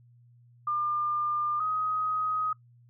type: tone pair in turn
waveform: sine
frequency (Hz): 1200 / 1257.3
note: D6 / D#6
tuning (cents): +37 / +18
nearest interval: minor second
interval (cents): 81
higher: second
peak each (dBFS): -26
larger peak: neither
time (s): 0.67-1.6 / 1.6-2.53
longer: neither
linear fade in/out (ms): 5
effects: noise-tail reverb RT60 0.1 s tail -21 dB re dry + added 120 Hz sine -55 dBFS peak until 2.89 s